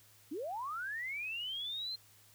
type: linear sweep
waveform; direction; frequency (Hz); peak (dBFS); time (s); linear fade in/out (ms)
sine; up; 261.6 to 4186; -37; 0.31-1.96; 10
effects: added 104 Hz sine -68 dBFS peak until 2.34 s + white hiss -63 dBFS RMS until 2.34 s